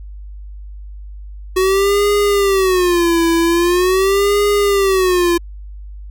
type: tone with vibrato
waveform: square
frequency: 369.9 Hz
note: F#4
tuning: in tune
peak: -12 dBFS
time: 1.56-5.38 s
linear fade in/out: 10 ms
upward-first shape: sine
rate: 0.43 Hz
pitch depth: 180 cents each way
effects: added 50 Hz sine -29 dBFS peak until 6.1 s